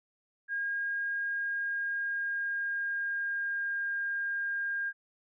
sine tone with pitch glide, 1624 to 1610.9 Hz, G#6 to G6, -39 to +47 cents, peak -30 dBFS, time 0.48-4.93 s, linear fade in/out 50 ms, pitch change -14 cents, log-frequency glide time 1.23-3.89 s, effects none

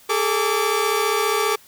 sawtooth tone cluster, 409.4 / 444.3 / 1157 Hz, G#4 / A4 / D6, -25 / +17 / -26 cents, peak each -19 dBFS, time 0.09-1.56 s, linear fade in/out 10 ms, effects white hiss -50 dBFS RMS until 1.67 s

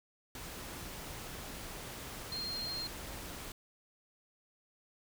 sine tone in noise, 4204 Hz, C8, 7 cents sharp, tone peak -37 dBFS, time 2.32-2.87 s, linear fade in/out 2 ms, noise pink, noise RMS -45 dBFS, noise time 0.35-3.52 s, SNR +5 dB, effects none

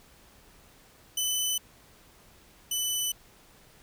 15% pulse tone pair in turn, 3009 / 2994 Hz, F#7 / F#7, +28 / +20 cents, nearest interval unison, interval 8 cents, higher first, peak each -19 / -20 dBFS, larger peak first, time 1.17-1.58 / 2.71-3.12 s, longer neither, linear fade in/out 5 ms, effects pink hiss -57 dBFS RMS until 3.82 s

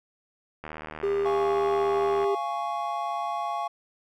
click train, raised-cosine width 0.5 ms, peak -22 dBFS, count 125, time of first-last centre 0.64-2.242 s, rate 77.4 Hz
triangle tone, 400 Hz, G4, 35 cents sharp, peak -21 dBFS, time 1.03-2.35 s, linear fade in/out 5 ms
triangle chord, Db major, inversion first, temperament just, 693 / 831.5 / 1108.7 Hz, F5 / Ab5 / Db6, -14 / +2 / 0 cents, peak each -30 dBFS, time 1.25-3.68 s, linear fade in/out 10 ms
effects none

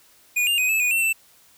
square tone with pitch steps, 2453 / 2802 / 2503 / 2610 / 2465 / 2701 / 2664 Hz, D#7 / F7 / D#7 / E7 / D#7 / E7 / E7, -25 / +5 / +10 / -18 / -17 / +42 / +18 cents, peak -19 dBFS, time 0.36-1.13 s, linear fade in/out 10 ms, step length 110 ms, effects white hiss -55 dBFS RMS until 1.57 s

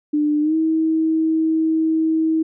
sine tone with pitch glide, 298.3 to 319.7 Hz, D4 to D#4, +27 to +47 cents, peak -15 dBFS, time 0.13-2.43 s, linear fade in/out 10 ms, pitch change +120 cents, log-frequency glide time 0.41-0.55 s, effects none

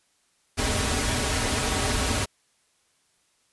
pink noise with comb filter, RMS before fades -25 dBFS, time 0.57-2.26 s, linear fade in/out 20 ms, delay 5.8 ms, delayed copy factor -0.85, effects white hiss -67 dBFS RMS until 3.52 s + resampled to 24000 Hz

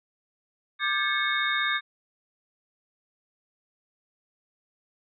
sine tone cluster, 1188 / 1592 / 1727 / 2192 / 3680 Hz, D6 / G6 / A6 / C#7 / A#7, +20 / +26 / -33 / -20 / -23 cents, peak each -30 dBFS, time 0.79-1.81 s, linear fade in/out 50 ms, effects none

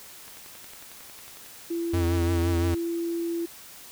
click train, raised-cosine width 0.3 ms, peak -31 dBFS, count 14, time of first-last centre 0.28-1.462 s, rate 11 Hz
sine tone, 337.5 Hz, E4, 41 cents sharp, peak -26 dBFS, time 1.7-3.46 s, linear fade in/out 10 ms
square tone with vibrato, 87.31 Hz, F2, in tune, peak -24 dBFS, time 1.93-2.75 s, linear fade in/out 10 ms, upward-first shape triangle, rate 5.8 Hz, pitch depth 64 cents each way
effects white hiss -46 dBFS RMS until 3.91 s

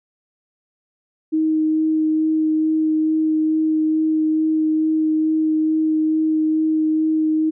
sine tone with vibrato, 313.6 Hz, D#4, 14 cents sharp, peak -15 dBFS, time 1.32-7.51 s, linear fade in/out 20 ms, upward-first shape sine, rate 2.3 Hz, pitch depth 9 cents each way, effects none

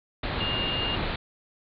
pink low-pass noise, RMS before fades -30 dBFS, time 0.23-1.16 s, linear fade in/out 5 ms, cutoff 4300 Hz, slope 96 dB/octave
sine tone, 2821 Hz, F7, 17 cents sharp, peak -28 dBFS, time 0.4-0.96 s, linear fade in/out 10 ms
effects none

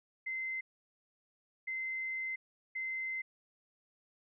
sine tone bursts at uneven times, 2068 Hz, C7, 21 cents flat, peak -35 dBFS, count 3, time 0.26-0.61 / 1.67-2.36 / 2.75-3.22 s, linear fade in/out 10 ms, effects none

